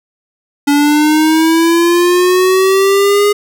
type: linear sweep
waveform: square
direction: up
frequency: 284.6 to 413.9 Hz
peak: -8 dBFS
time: 0.67-3.33 s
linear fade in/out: 10 ms
effects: none